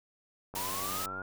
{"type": "click train", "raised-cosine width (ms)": 1, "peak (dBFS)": -30, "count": 65, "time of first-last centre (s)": [0.54, 1.217], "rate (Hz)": 94.5}
{"type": "noise", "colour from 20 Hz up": "white", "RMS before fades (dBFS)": -37, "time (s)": [0.55, 1.06], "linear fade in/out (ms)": 5}
{"type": "linear sweep", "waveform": "sine", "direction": "up", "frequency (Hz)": [932.3, 1439], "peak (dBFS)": -37, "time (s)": [0.56, 1.22], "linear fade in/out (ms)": 2}
{"effects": []}